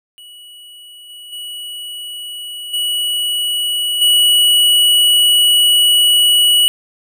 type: tone with level steps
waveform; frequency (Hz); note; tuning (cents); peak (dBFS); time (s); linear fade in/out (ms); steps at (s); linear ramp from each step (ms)
square; 2933; F#7; -16; -36 / -33 / -26 / -16 / -9; 0.18-6.68; 0; 1.09 / 1.32 / 2.73 / 4.01; 10
effects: none